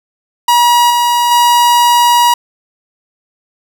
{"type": "tone with level steps", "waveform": "45% pulse", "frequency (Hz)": 960, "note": "B5", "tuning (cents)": -49, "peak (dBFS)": [-6, -9, -6], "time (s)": [0.48, 2.34], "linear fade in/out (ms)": 5, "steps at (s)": [0.9, 1.31], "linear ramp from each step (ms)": 5, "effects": []}